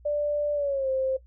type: tone with pitch glide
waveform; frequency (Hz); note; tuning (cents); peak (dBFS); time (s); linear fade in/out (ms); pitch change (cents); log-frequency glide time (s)
sine; 588 to 526.9; D5 to C5; +2 to +12; -23; 0.05-1.17; 10; -190; 0.54-0.89
effects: noise-tail reverb RT60 0.1 s tail -17 dB re dry + added 60 Hz sine -50 dBFS peak until 1.26 s